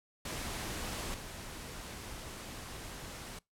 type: noise with level steps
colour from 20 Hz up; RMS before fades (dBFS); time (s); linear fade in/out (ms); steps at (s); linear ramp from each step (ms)
pink; -39 / -45; 0.25-3.39; 5; 1.14; 2
effects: noise-tail reverb RT60 0.2 s tail -24 dB re dry + low-pass 12000 Hz 12 dB/octave